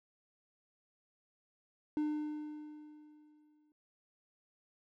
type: tone with exponential decay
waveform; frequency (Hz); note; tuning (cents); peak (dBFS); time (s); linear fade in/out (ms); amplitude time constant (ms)
triangle; 301.6; D4; +46; -28; 1.97-3.72; 1; 380
effects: none